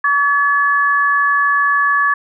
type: tone pair together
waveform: sine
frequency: 1138 / 1711 Hz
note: C#6 / A6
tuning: +45 / -49 cents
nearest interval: perfect fifth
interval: 706 cents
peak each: -14 dBFS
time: 0.04-2.14 s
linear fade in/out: 5 ms
effects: none